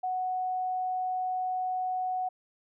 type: tone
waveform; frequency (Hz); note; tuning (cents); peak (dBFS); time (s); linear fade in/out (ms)
sine; 740; F#5; 0; -28; 0.03-2.29; 10
effects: none